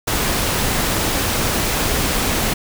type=noise; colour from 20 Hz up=pink; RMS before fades=-19 dBFS; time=0.07-2.54 s; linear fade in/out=10 ms; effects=none